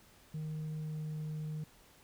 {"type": "tone with pitch glide", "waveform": "sine", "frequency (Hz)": [155.3, 154.14], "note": ["D#3", "D#3"], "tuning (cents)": [-3, -16], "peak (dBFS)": -34, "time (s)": [0.34, 1.64], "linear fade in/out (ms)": 5, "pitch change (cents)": -13, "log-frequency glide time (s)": [0.71, 1.12], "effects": ["tanh soft clip ceiling -36 dBFS", "pink hiss -62 dBFS RMS until 2.03 s"]}